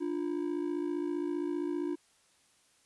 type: ring-modulated tone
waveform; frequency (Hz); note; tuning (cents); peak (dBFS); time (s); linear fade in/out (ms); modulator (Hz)
triangle; 322.5; E4; -38; -26; 0-1.96; 20; 27.6
effects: white hiss -67 dBFS RMS until 2.85 s + resampled to 24000 Hz